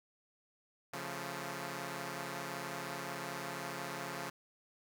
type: chord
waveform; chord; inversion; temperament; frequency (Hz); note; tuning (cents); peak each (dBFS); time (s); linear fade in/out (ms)
5% pulse; Db augmented; none; equal; 138.59 / 174.61 / 220; Db3 / F3 / A3; 0 / 0 / 0; -32 / -32 / -36; 0.93-4.3; 5
effects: none